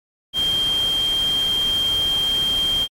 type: tone in noise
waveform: sine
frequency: 3187 Hz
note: G7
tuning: 28 cents sharp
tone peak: -17 dBFS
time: 0.33-2.88 s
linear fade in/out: 50 ms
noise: pink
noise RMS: -32 dBFS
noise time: 0.33-2.88 s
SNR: +12 dB
effects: MP3 64 kbps